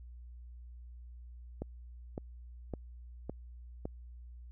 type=click train; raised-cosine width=2 ms; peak=-24 dBFS; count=5; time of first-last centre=1.62-3.855 s; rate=1.79 Hz; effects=added 60 Hz sine -47 dBFS peak until 4.51 s